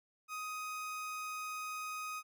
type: tone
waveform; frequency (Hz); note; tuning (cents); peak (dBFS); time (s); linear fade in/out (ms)
30% pulse; 1253; D#6; +12; -37; 0.28-2.23; 50
effects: none